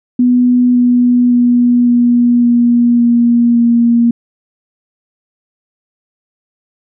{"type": "tone with pitch steps", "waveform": "sine", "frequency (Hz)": [246.9, 244.9, 242.9, 241, 239, 237.1, 235.2], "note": ["B3", "B3", "B3", "B3", "A#3", "A#3", "A#3"], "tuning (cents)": [0, -14, -29, -42, 43, 30, 16], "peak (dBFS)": -6, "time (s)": [0.19, 4.11], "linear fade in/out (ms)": 5, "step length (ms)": 560, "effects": []}